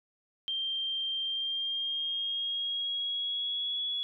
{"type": "tone with pitch glide", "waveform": "sine", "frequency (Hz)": [3168, 3376], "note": ["G7", "G#7"], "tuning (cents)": [18, 28], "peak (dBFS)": -30, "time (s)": [0.48, 4.03], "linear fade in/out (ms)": 0, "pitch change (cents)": 110, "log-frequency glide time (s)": [1.23, 3.84], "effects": []}